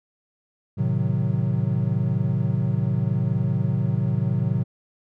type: chord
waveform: triangle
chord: A diminished seventh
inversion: none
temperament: equal with one note detuned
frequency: 110 / 130.81 / 155.11 / 185 Hz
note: A2 / C3 / Eb3 / Gb3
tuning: 0 / 0 / -5 / 0 cents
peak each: -23 / -22 / -25 / -25 dBFS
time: 0.77-4.64 s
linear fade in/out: 20 ms
effects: none